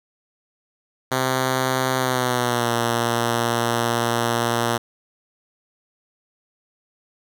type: tone with pitch glide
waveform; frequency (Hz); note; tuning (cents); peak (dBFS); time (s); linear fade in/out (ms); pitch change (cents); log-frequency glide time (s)
5% pulse; 130 to 117.84; C3 to A#2; -11 to +19; -8; 1.11-4.78; 10; -170; 1.97-2.72
effects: none